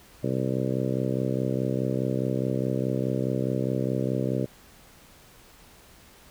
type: harmonic tone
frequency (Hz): 64.8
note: C2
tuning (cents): -16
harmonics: 2 / 3 / 4 / 5 / 6 / 7 / 8 / 9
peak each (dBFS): -29 / -31 / -32 / -33 / -34 / -34 / -35 / -36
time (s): 0.23-4.46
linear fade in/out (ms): 10
effects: pink hiss -53 dBFS RMS until 6.3 s